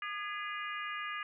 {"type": "harmonic tone with a mistuned harmonic", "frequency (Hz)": 406.6, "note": "G#4", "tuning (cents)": -37, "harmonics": [3, 4, 5, 6, 7], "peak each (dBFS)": [-40, -42, -44, -46, -47], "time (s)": [0.02, 1.23], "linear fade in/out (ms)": 2, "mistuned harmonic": 4, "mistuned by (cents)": 48, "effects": []}